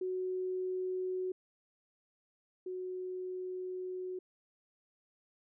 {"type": "tone pair in turn", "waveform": "sine", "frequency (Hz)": [370, 368.2], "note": ["F#4", "F#4"], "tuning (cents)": [0, -8], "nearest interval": "unison", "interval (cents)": 8, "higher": "first", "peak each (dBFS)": [-33, -37], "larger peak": "first", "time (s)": [[0.01, 1.32], [2.66, 4.19]], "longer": "second", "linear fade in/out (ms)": 5, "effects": []}